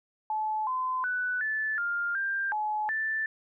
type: tone with pitch steps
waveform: sine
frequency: 863 / 1025 / 1490 / 1745 / 1403 / 1588 / 851 / 1764 Hz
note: A5 / C6 / F#6 / A6 / F6 / G6 / G#5 / A6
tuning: -34 / -36 / +12 / -15 / +8 / +22 / +42 / +4 cents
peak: -27 dBFS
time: 0.3-3.26 s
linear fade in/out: 2 ms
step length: 370 ms
effects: none